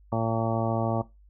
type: harmonic tone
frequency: 113.5 Hz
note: A#2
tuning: 46 cents flat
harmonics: 1 / 2 / 3 / 4 / 5 / 6 / 7 / 8 / 10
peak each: -29 / -30 / -34 / -36 / -32 / -33 / -35 / -35 / -37 dBFS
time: 0.12-1.02 s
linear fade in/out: 5 ms
effects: noise-tail reverb RT60 0.2 s tail -17 dB re dry + added 50 Hz sine -52 dBFS peak until 1.29 s